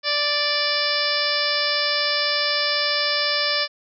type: harmonic tone with a mistuned harmonic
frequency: 586 Hz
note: D5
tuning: 4 cents flat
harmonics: 1 / 2 / 3 / 4 / 5 / 6 / 7 / 8 / 9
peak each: -28 / -30 / -27 / -29 / -31 / -29 / -30 / -26 / -26 dBFS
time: 0.03-3.68 s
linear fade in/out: 50 ms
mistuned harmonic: 8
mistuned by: +19 cents
effects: none